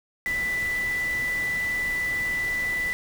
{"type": "tone in noise", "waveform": "sine", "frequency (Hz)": 1984, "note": "B6", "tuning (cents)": 7, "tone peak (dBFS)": -24, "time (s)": [0.26, 2.93], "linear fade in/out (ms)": 0, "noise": "pink", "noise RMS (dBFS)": -38, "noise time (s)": [0.26, 2.93], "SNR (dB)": 11, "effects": []}